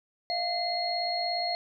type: tone cluster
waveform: sine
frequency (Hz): 644 / 701 / 2064 / 4295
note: E5 / F5 / C7 / C8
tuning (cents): -41 / +6 / -24 / +44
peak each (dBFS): -39 / -30 / -39 / -31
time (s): 0.3-1.55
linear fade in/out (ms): 0
effects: none